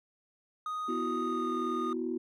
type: tone with pitch glide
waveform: triangle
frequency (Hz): 1244.5 to 1228.1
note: D#6 to D#6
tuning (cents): 0 to -23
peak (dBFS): -31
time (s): 0.66-1.93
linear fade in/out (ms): 2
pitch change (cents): -23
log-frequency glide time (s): 1.21-1.55
type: chord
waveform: sine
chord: B suspended fourth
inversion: none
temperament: equal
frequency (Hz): 246.9 / 329.6 / 370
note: B3 / E4 / F#4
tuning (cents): 0 / 0 / 0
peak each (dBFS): -35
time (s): 0.88-2.18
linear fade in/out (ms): 10
effects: tanh soft clip ceiling -21 dBFS